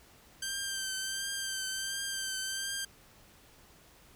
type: tone with vibrato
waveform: 10% pulse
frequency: 1568 Hz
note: G6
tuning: in tune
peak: -25 dBFS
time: 0.42-2.85 s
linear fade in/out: 5 ms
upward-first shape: triangle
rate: 1.4 Hz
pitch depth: 35 cents each way
effects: pink hiss -59 dBFS RMS until 4.15 s